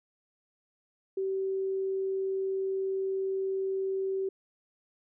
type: tone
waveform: sine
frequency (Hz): 384.5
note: G4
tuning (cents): -33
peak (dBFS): -28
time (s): 1.17-4.29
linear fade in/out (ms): 5
effects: none